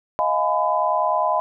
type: chord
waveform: sine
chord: F half-diminished seventh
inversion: third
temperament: just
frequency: 628.6 / 698.5 / 838.1 / 1005.8 Hz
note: Eb5 / F5 / Ab5 / Cb6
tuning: +18 / 0 / +16 / +31 cents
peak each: -23 / -24 / -25 / -21 dBFS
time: 0.19-1.4 s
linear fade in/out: 0 ms
effects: none